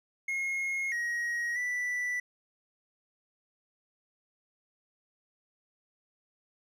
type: tone with pitch steps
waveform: triangle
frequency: 2156 / 1892 / 1972 Hz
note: C#7 / A#6 / B6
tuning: -49 / +25 / -3 cents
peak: -28 dBFS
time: 0.28-2.2 s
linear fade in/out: 5 ms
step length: 640 ms
effects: none